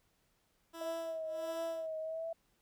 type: tone with tremolo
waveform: 15% pulse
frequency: 331 Hz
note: E4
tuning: 7 cents sharp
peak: -36 dBFS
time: 0.73-1.88 s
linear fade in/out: 20 ms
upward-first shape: sine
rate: 1.5 Hz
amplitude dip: 95%
type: tone with vibrato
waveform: sine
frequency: 646 Hz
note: E5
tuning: 35 cents flat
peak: -37 dBFS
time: 0.81-2.33 s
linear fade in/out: 5 ms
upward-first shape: triangle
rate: 1.5 Hz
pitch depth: 45 cents each way
effects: pink hiss -75 dBFS RMS until 2.61 s

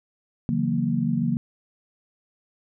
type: chord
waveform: sine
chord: F# dominant seventh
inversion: second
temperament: equal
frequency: 138.59 / 164.81 / 185 / 233.1 Hz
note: C#3 / E3 / F#3 / A#3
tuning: 0 / 0 / 0 / 0 cents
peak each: -28 / -27 / -28 / -24 dBFS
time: 0.49-1.37 s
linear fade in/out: 0 ms
effects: none

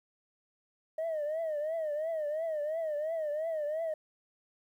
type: tone with vibrato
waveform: sine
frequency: 623 Hz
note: D#5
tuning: 2 cents sharp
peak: -29 dBFS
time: 0.98-3.94 s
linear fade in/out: 5 ms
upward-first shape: triangle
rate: 2.9 Hz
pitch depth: 130 cents each way
effects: tanh soft clip ceiling -29 dBFS + 11-bit

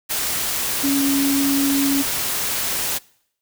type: tone in noise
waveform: sine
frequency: 277.2 Hz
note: C#4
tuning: in tune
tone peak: -17 dBFS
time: 0.83-2.03 s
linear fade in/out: 20 ms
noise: white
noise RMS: -23 dBFS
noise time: 0.09-2.99 s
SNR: +3 dB
effects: noise-tail reverb RT60 0.7 s tail -24 dB re dry

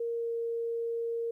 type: tone with pitch glide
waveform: sine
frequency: 466.2 to 463.5 Hz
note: A#4 to A#4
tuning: 0 to -10 cents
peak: -30 dBFS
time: 0-1.31 s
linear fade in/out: 5 ms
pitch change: -10 cents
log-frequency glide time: 0.13-0.31 s
effects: 12-bit

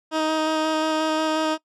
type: tone with vibrato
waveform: 15% pulse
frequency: 313.8 Hz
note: D#4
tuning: 15 cents sharp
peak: -14 dBFS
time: 0.11-1.58 s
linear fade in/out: 50 ms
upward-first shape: square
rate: 5.6 Hz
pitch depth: 9 cents each way
effects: noise-tail reverb RT60 0.1 s tail -21 dB re dry + low-pass 6000 Hz 12 dB/octave

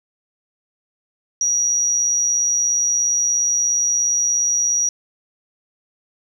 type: tone with amplitude modulation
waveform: sine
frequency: 5770 Hz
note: F#8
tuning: 44 cents flat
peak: -14 dBFS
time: 1.41-4.89 s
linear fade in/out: 2 ms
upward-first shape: sine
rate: 117 Hz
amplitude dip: 30%
effects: 8-bit

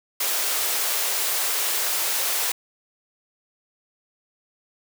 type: high-pass noise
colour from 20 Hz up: white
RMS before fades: -24 dBFS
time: 0.2-2.52 s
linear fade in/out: 5 ms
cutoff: 390 Hz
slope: 24 dB/octave
effects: none

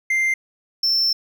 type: tone pair in turn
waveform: triangle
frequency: 2093 / 5365 Hz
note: C7 / E8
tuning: 0 / +30 cents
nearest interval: octave + major third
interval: 1630 cents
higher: second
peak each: -15 dBFS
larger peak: neither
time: 0.1-0.34 / 0.83-1.13 s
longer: second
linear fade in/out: 5 ms
effects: none

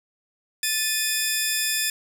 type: tone pair together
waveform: 10% pulse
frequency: 1754.3 / 2481 Hz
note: A6 / D#7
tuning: -6 / -6 cents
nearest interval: tritone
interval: 600 cents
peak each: -16 dBFS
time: 0.63-1.9 s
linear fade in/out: 2 ms
effects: none

